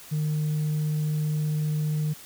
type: tone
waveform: sine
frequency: 152.5 Hz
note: D#3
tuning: 34 cents flat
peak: -21 dBFS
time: 0.11-2.14 s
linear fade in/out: 20 ms
effects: tanh soft clip ceiling -22 dBFS + white hiss -46 dBFS RMS until 2.25 s